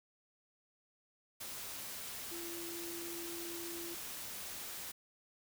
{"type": "tone in noise", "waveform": "sine", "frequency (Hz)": 340.4, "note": "F4", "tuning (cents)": -44, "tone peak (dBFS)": -45, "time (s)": [2.31, 3.95], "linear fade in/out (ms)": 10, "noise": "white", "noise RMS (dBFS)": -45, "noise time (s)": [1.4, 4.92], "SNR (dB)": -3, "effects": []}